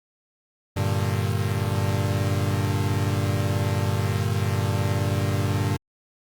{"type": "chord", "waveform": "40% pulse", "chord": "G minor", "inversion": "none", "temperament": "equal", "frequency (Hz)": [98, 116.54, 146.83], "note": ["G2", "Bb2", "D3"], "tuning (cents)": [0, 0, 0], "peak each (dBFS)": [-23, -26, -28], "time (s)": [0.76, 5.77], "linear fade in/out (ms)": 10, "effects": ["Opus 48 kbps"]}